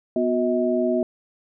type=tone cluster; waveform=sine; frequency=246.2 / 363.6 / 637 Hz; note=B3 / F#4 / D#5; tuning=-5 / -30 / +41 cents; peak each=-23 dBFS; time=0.16-1.03 s; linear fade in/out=2 ms; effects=none